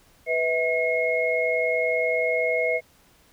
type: tone cluster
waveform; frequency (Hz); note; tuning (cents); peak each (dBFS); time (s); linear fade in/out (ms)
sine; 494.5 / 645 / 2161; B4 / E5 / C#7; +2 / -38 / -45; -25; 0.26-2.81; 50
effects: pink hiss -58 dBFS RMS until 3.32 s